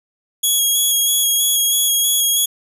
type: tone with vibrato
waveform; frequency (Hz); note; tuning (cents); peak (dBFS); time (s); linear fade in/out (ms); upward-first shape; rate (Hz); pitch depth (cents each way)
5% pulse; 3322; G#7; 0; -6; 0.43-2.46; 10; square; 3.1; 15
effects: resampled to 32000 Hz + 8-bit